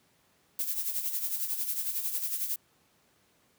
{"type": "noise with tremolo", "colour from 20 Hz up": "violet", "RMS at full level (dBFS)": -30, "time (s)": [0.59, 2.56], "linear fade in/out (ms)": 2, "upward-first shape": "sine", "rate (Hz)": 11, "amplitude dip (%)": 60, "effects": ["pink hiss -67 dBFS RMS until 3.58 s", "high-pass 100 Hz 12 dB/octave"]}